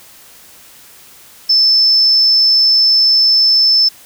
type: tone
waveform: sine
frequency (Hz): 5274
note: E8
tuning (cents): 0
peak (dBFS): -7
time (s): 1.49-3.89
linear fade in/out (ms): 10
effects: white hiss -41 dBFS RMS until 4.05 s